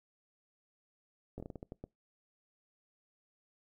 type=slowing click train; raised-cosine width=2 ms; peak=-30 dBFS; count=9; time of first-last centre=1.38-1.84 s; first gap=20 ms; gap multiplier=1.29; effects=noise-tail reverb RT60 0.2 s tail -24 dB re dry